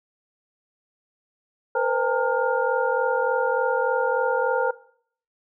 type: tone cluster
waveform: sine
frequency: 469.6 / 513 / 818 / 913 / 1414 Hz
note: A#4 / C5 / G#5 / A#5 / F6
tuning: +13 / -34 / -26 / -36 / +21 cents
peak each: -25 / -24 / -31 / -26 / -28 dBFS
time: 1.75-4.71 s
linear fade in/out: 5 ms
effects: noise-tail reverb RT60 0.6 s tail -20 dB re dry